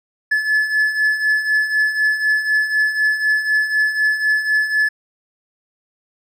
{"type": "beating tone pair", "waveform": "triangle", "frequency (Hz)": [1720, 1724], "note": ["A6", "A6"], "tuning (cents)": [-40, -36], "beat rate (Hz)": 4, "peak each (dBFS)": [-20, -14], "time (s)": [0.31, 4.89], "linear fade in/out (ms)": 10, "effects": []}